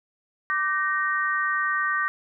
sine chord, G minor, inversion second, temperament equal with one note detuned, 1174.7 / 1535.7 / 1864.7 Hz, D6 / G6 / Bb6, 0 / -36 / 0 cents, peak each -26 / -27 / -26 dBFS, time 0.5-2.08 s, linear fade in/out 0 ms, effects none

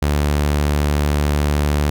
sawtooth tone, 73.4 Hz, D2, in tune, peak -11 dBFS, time 0.02-1.9 s, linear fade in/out 5 ms, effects none

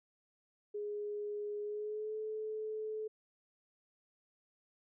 sine tone with pitch glide, 415.3 to 432.9 Hz, G#4 to A4, 0 to -28 cents, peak -37 dBFS, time 0.74-3.08 s, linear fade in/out 10 ms, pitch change +72 cents, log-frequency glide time 1.62-2.16 s, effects none

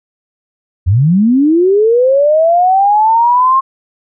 sine linear sweep, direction up, 80.9 to 1077 Hz, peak -6 dBFS, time 0.86-3.61 s, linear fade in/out 20 ms, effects none

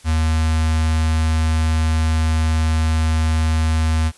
square tone with notch filter, 79.4 Hz, D#2, 36 cents sharp, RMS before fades -17 dBFS, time 0.04-4.12 s, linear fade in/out 50 ms, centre 440 Hz, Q 0.87, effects white hiss -48 dBFS RMS until 4.17 s + resampled to 24000 Hz

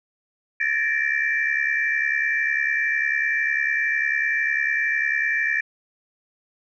sine tone cluster, 1719 / 1788 / 1859 / 2340 Hz, A6 / A6 / A#6 / D7, -41 / +27 / -5 / -7 cents, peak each -25 dBFS, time 0.6-5.61 s, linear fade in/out 5 ms, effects tanh soft clip ceiling -10 dBFS

